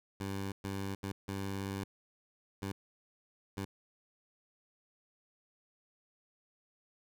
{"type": "tone bursts at uneven times", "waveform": "15% pulse", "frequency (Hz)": 98, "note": "G2", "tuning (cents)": 0, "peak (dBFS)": -30, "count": 6, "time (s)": [[0.2, 0.52], [0.64, 0.95], [1.03, 1.12], [1.28, 1.84], [2.62, 2.72], [3.57, 3.65]], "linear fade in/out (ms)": 5, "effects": []}